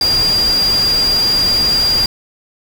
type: tone in noise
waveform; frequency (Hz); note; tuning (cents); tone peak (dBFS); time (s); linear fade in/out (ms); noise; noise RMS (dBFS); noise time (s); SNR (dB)
sine; 4796; D8; +36; -11; 0.01-2.06; 2; pink; -23; 0.01-2.06; +9
effects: none